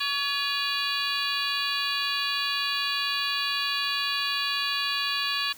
harmonic tone with a mistuned harmonic, 566 Hz, C#5, 36 cents sharp, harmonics 2 / 3 / 4 / 5 / 6 / 7 / 8, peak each -33 / -33 / -33 / -33 / -33 / -33 / -33 dBFS, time 0-5.53 s, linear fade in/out 10 ms, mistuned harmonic 4, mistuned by +140 cents, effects white hiss -48 dBFS RMS until 5.57 s

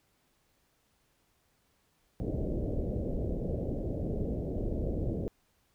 pink low-pass noise, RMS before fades -33 dBFS, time 2.2-5.28 s, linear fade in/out 0 ms, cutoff 600 Hz, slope 48 dB/octave, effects pink hiss -72 dBFS RMS until 5.74 s

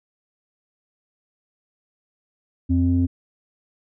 sine tone pair together, 87 / 262.2 Hz, F2 / C4, -6 / +4 cents, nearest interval octave + perfect fifth, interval 1910 cents, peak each -18 dBFS, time 2.69-3.07 s, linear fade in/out 20 ms, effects tanh soft clip ceiling -9 dBFS

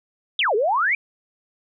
sine exponential two-way sweep, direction down then up, 3729 to 395.1 to 2420 Hz, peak -17 dBFS, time 0.39-0.95 s, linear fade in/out 2 ms, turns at 0.55 s, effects none

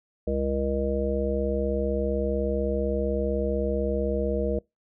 harmonic tone, 67.9 Hz, C#2, 35 cents flat, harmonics 1 / 3 / 5 / 7 / 9, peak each -29 / -31 / -33 / -28 / -31 dBFS, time 0.27-4.59 s, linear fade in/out 5 ms, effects noise-tail reverb RT60 0.2 s tail -25 dB re dry

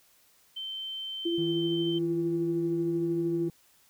sine tone, 3101 Hz, G7, 19 cents flat, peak -34 dBFS, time 0.56-1.99 s, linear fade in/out 10 ms
sine tone with tremolo, 339.6 Hz, F4, 48 cents flat, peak -25 dBFS, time 1.25-3.49 s, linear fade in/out 10 ms, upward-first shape triangle, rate 13 Hz, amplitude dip 30%
triangle tone with pitch glide, 159.7 to 162.12 Hz, D#3 to E3, +45 to -29 cents, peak -32 dBFS, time 1.38-3.5 s, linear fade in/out 2 ms, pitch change +26 cents, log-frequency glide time 1.54-1.72 s
effects white hiss -63 dBFS RMS until 3.89 s

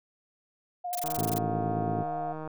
sine tone with vibrato, 710 Hz, F5, 28 cents sharp, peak -31 dBFS, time 0.84-2.33 s, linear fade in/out 10 ms, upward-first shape sine, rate 15 Hz, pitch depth 21 cents each way
blue noise bursts, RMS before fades -34 dBFS, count 11, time 0.93-1.381 s, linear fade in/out 0 ms, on 21 ms, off 22 ms
click train, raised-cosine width 1 ms, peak -25 dBFS, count 225, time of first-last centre 1.04-2.476 s, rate 156 Hz
harmonic tone, 55 Hz, A1, in tune, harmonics 2 / 3 / 4 / 5 / 6 / 7 / 8, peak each -34 / -36 / -37 / -38 / -39 / -39 / -40 dBFS, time 1.17-2.03 s, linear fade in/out 10 ms
effects none

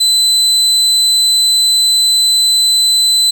35% pulse tone, 4025 Hz, B7, 32 cents sharp, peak -7 dBFS, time 0-3.31 s, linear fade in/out 10 ms, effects 8-bit

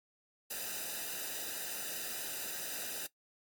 white noise with comb filter, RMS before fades -40 dBFS, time 0.5-3.07 s, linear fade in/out 10 ms, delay 0.91 ms, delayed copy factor -0.85, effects noise-tail reverb RT60 0.1 s tail -17 dB re dry + MP3 96 kbps

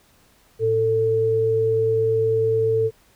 sine tone pair together, 111.9 / 445.4 Hz, A2 / A4, +30 / +21 cents, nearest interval 2 octaves, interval 2391 cents, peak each -26 / -17 dBFS, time 0.59-2.91 s, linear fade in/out 50 ms, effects pink hiss -57 dBFS RMS until 3.15 s

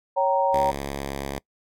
sine chord, G diminished, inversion second, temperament equal with one note detuned, 554.4 / 771.9 / 932.3 Hz, Db5 / G5 / Bb5, 0 / -27 / 0 cents, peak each -22 / -25 / -22 dBFS, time 0.16-0.72 s, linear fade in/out 20 ms
5% pulse tone with pitch glide, 69.8 to 69.16 Hz, C#2 to C#2, +13 to -3 cents, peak -18 dBFS, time 0.53-1.39 s, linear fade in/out 5 ms, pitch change -16 cents, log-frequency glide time 0.96-1.06 s
effects noise-tail reverb RT60 0.1 s tail -24 dB re dry

